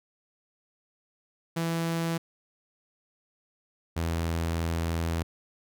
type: tone pair in turn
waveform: sawtooth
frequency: 166 / 83 Hz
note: E3 / E2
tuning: +12 / +12 cents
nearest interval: octave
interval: 1200 cents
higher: first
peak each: -23 dBFS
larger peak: neither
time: 1.56-2.18 / 3.96-5.23 s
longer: second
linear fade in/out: 10 ms
effects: none